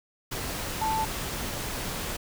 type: tone in noise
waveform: sine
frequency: 880 Hz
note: A5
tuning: in tune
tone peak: -25 dBFS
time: 0.81-1.05 s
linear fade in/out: 10 ms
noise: pink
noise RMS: -33 dBFS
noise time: 0.31-2.17 s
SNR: +5 dB
effects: none